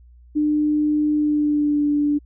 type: tone with pitch glide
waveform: sine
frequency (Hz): 300 to 292.6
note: D4 to D4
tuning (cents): +37 to -6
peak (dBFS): -16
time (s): 0.35-2.19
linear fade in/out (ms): 20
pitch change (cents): -43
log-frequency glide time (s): 1.15-1.85
effects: added 60 Hz sine -45 dBFS peak until 2.25 s